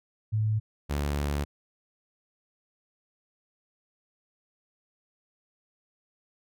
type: tone pair in turn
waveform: sine / sawtooth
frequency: 108.2 / 72.21 Hz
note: A2 / D2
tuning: -29 / -29 cents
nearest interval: perfect fifth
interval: 700 cents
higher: first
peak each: -23 dBFS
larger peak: neither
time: 0.32-0.6 / 0.89-1.45 s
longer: second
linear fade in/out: 20 ms
effects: none